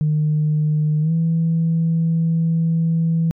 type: tone with pitch glide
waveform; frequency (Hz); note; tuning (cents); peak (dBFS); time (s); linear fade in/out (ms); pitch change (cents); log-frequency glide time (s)
sine; 152.4 to 164.28; D#3 to E3; -36 to -6; -14; 0.01-3.31; 0; +130; 1.01-1.12
effects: tanh soft clip ceiling -11 dBFS